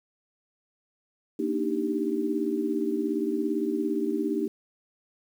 sine chord, Eb major seventh, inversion second, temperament equal, 233.1 / 293.7 / 311.1 / 392 Hz, Bb3 / D4 / Eb4 / G4, 0 / 0 / 0 / 0 cents, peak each -32 / -31 / -29 / -30 dBFS, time 1.39-4.48 s, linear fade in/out 5 ms, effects 9-bit

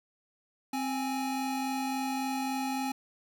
square tone pair together, 262.8 / 832 Hz, C4 / G#5, +8 / +3 cents, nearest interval octave + minor sixth, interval 1995 cents, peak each -33 / -35 dBFS, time 0.73-2.92 s, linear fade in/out 5 ms, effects none

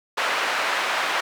white band-pass noise, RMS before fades -24 dBFS, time 0.17-1.21 s, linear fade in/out 10 ms, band 630 to 2000 Hz, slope 12 dB/octave, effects none

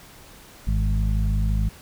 harmonic tone with a mistuned harmonic, 51.91 Hz, G#1, in tune, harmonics 1 / 2 / 3 / 4, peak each -20 / -26 / -30 / -32 dBFS, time 0.67-1.69 s, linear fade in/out 5 ms, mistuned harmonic 3, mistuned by +25 cents, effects pink hiss -47 dBFS RMS until 1.81 s

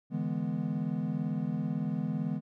triangle chord, E dominant seventh, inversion third, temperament equal, 146.83 / 164.81 / 207.7 / 246.9 Hz, D3 / E3 / G#3 / B3, 0 / 0 / 0 / 0 cents, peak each -35 / -32 / -33 / -34 dBFS, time 0.1-2.41 s, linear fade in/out 50 ms, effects none

